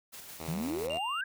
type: noise with tremolo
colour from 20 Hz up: white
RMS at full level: -46 dBFS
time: 0.12-0.88 s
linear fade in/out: 20 ms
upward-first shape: square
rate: 6 Hz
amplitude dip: 30%
type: tone with vibrato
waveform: 5% pulse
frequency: 80.9 Hz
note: E2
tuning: 32 cents flat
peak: -28 dBFS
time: 0.39-0.99 s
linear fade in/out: 20 ms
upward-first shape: square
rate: 20 Hz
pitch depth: 39 cents each way
type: exponential sweep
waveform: sine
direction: up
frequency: 146.83 to 1653 Hz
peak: -32 dBFS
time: 0.48-1.24 s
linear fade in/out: 5 ms
type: tone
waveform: triangle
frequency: 2794 Hz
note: F7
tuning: in tune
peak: -34 dBFS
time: 0.9-1.21 s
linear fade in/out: 2 ms
effects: none